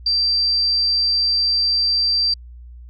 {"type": "tone", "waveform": "sine", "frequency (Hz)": 4696, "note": "D8", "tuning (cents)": -1, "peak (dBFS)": -15, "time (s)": [0.06, 2.34], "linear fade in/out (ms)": 5, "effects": ["added 60 Hz sine -36 dBFS peak until 2.89 s", "AAC 64 kbps"]}